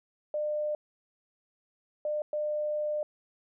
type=tone bursts at uneven times; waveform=sine; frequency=601 Hz; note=D5; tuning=40 cents sharp; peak=-28 dBFS; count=3; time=0.34-0.75 / 2.05-2.22 / 2.33-3.03 s; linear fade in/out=2 ms; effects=none